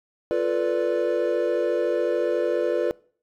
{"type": "chord", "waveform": "triangle", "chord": "B half-diminished seventh", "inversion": "second", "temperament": "equal with one note detuned", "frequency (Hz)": [349.2, 440, 493.9, 584.3], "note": ["F4", "A4", "B4", "D5"], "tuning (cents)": [0, 0, 0, -9], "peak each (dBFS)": [-24, -26, -22, -24], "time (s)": [0.31, 2.91], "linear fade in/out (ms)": 0, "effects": ["noise-tail reverb RT60 0.5 s tail -24 dB re dry", "tanh soft clip ceiling -10 dBFS"]}